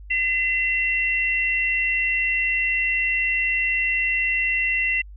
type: tone pair together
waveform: sine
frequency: 2032 / 2720 Hz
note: B6 / F7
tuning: +49 / -46 cents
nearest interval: perfect fourth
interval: 505 cents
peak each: -22 dBFS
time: 0.1-5.02 s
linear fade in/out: 10 ms
effects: added 50 Hz sine -38 dBFS peak until 5.16 s